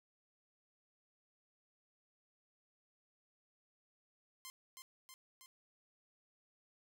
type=tone with echo; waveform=5% pulse; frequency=1046.5 Hz; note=C6; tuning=in tune; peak=-36 dBFS; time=4.45-4.5 s; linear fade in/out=0 ms; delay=320 ms; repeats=3; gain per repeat=-3 dB; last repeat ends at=5.46 s; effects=none